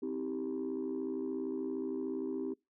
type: chord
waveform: sine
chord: C minor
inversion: none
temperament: equal with one note detuned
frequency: 261.6 / 318.8 / 392 Hz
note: C4 / Eb4 / G4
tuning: 0 / +42 / 0 cents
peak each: -37 / -38 / -37 dBFS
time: 0.02-2.54 s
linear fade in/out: 10 ms
effects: noise-tail reverb RT60 0.2 s tail -24 dB re dry + tanh soft clip ceiling -29 dBFS